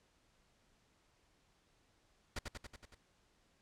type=noise with echo; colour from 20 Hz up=pink; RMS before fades=-40 dBFS; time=2.36-2.39 s; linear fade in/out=5 ms; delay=93 ms; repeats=6; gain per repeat=-3 dB; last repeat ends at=2.948 s; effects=pink hiss -73 dBFS RMS until 3.61 s + low-pass 8000 Hz 12 dB/octave